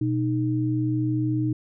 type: tone pair together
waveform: sine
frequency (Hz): 122.79 / 309.4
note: B2 / D#4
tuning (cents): -10 / -10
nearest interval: octave + major third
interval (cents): 1600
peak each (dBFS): -24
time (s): 0.01-1.53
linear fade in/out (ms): 5
effects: none